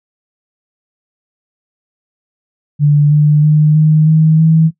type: tone with pitch steps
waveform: sine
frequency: 146.83 / 149.48 / 152.18 / 154.93 / 157.73 / 160.58 Hz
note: D3 / D3 / D#3 / D#3 / D#3 / E3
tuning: 0 / +31 / -38 / -7 / +24 / -45 cents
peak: -5 dBFS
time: 2.79-4.71 s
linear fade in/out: 50 ms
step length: 320 ms
effects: noise-tail reverb RT60 0.1 s tail -18 dB re dry